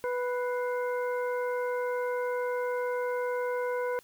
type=harmonic tone with a mistuned harmonic; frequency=493.9 Hz; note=B4; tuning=in tune; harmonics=1 / 2 / 3 / 4; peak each=-29 / -36 / -39 / -45 dBFS; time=0.04-3.99 s; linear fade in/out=0 ms; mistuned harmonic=4; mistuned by=+110 cents; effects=white hiss -60 dBFS RMS until 4.03 s